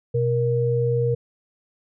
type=tone pair together; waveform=sine; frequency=124.67 / 470.7 Hz; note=B2 / A#4; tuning=+17 / +17 cents; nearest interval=octave + major seventh; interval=2300 cents; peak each=-21 dBFS; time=0.14-1.15 s; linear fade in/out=10 ms; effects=none